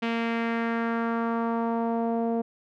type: tone with low-pass filter sweep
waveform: sawtooth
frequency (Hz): 230.6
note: A#3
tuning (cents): -19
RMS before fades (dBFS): -27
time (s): 0.02-2.42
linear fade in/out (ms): 10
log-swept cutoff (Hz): 2800 to 600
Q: 2
effects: none